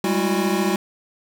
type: tone cluster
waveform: square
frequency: 195 / 209.1 / 333.5 / 367.7 / 813 Hz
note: G3 / G#3 / E4 / F#4 / G#5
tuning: -9 / +12 / +20 / -11 / -37 cents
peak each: -24 / -27 / -26 / -25 / -30 dBFS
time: 0.04-0.76 s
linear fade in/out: 2 ms
effects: none